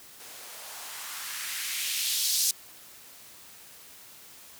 violet noise with band-pass filter sweep, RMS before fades -32 dBFS, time 0.2-2.51 s, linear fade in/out 2 ms, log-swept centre 400 to 5300 Hz, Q 1.6, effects white hiss -50 dBFS RMS until 4.59 s + high-pass 60 Hz 12 dB/octave

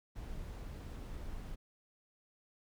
brown noise, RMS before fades -44 dBFS, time 0.15-1.56 s, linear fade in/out 20 ms, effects none

